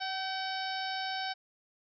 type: harmonic tone with a mistuned harmonic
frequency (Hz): 759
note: F#5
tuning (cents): +44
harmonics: 1 / 2 / 3 / 4 / 5 / 6 / 7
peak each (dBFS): -36 / -39 / -45 / -44 / -43 / -44 / -43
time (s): 0-1.34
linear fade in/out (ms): 20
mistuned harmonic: 2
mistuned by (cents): +31
effects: none